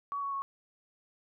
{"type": "tone with pitch steps", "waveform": "sine", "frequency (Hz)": [1129, 1115.4, 1101.9], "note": ["C#6", "C#6", "C#6"], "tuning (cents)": [31, 10, -11], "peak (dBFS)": -32, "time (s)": [0.12, 0.42], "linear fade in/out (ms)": 0, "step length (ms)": 100, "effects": []}